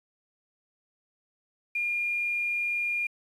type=tone with quantisation; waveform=sine; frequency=2414 Hz; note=D7; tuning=47 cents sharp; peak=-26 dBFS; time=1.75-3.07 s; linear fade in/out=5 ms; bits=9; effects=resampled to 32000 Hz